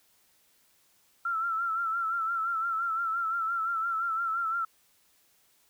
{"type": "tone with vibrato", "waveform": "sine", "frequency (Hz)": 1347, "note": "E6", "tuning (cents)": 37, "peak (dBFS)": -27, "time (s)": [1.25, 4.65], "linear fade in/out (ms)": 5, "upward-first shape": "sine", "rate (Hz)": 5.8, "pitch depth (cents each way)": 59, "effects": ["white hiss -66 dBFS RMS until 5.69 s"]}